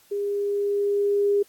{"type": "tone with level ramp", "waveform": "sine", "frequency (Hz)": 405.5, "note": "G#4", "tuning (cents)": -41, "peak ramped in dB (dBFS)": [-24, -17], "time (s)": [0.11, 1.43], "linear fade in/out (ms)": 10, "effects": ["white hiss -57 dBFS RMS until 1.48 s", "AAC 64 kbps"]}